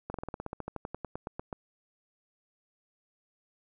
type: slowing click train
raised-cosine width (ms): 1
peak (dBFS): -22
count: 19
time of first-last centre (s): 0.1-1.528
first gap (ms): 42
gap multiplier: 1.07
effects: none